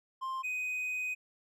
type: tone pair in turn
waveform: triangle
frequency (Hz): 1052 / 2502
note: C6 / D#7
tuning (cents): +9 / +9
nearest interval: octave + minor third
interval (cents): 1500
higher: second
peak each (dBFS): -32 / -31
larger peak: second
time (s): 0.21-0.43 / 0.43-1.15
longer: second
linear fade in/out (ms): 20
effects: none